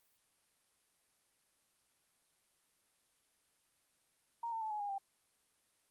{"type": "tone with pitch steps", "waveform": "sine", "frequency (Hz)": [932.3, 901.6, 871.9, 843.2, 815.4, 788.5], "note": ["A#5", "A5", "A5", "G#5", "G#5", "G5"], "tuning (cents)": [0, 42, -16, 26, -32, 10], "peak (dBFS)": -37, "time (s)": [4.43, 4.982], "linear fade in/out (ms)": 5, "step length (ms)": 92, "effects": ["white hiss -75 dBFS RMS until 5.9 s", "Opus 32 kbps"]}